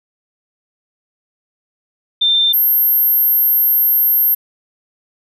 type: tone pair in turn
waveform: sine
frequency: 3584 / 12772 Hz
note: A7 / G9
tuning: +31 / +31 cents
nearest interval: octave + minor seventh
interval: 2200 cents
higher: second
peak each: -10 dBFS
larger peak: neither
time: 2.21-2.53 / 2.53-4.35 s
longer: second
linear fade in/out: 10 ms
effects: none